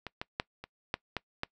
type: clicks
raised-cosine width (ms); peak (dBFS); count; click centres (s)
0.3; -22 / -19 / -13 / -26 / -13 / -16 / -16; 7; 0.067 / 0.215 / 0.399 / 0.64 / 0.941 / 1.167 / 1.434
effects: noise-tail reverb RT60 0.1 s tail -23 dB re dry